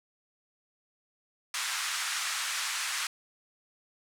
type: band-pass noise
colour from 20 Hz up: pink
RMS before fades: -33 dBFS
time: 1.54-3.07 s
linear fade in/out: 2 ms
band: 1200 to 10000 Hz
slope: 24 dB/octave
effects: none